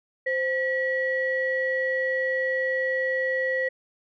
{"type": "tone pair together", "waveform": "sine", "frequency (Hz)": [520, 1930], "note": ["C5", "B6"], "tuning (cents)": [-11, -40], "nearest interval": "octave + major seventh", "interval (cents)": 2271, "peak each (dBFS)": -25, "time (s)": [0.26, 3.69], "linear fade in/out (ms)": 10, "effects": ["tanh soft clip ceiling -15 dBFS"]}